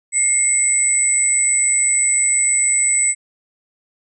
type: tone pair together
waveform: sine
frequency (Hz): 2139 / 7974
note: C7 / B8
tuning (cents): +38 / +16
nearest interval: octave + major seventh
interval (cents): 2278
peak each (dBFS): -21 / -14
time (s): 0.12-3.15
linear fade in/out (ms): 50
effects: none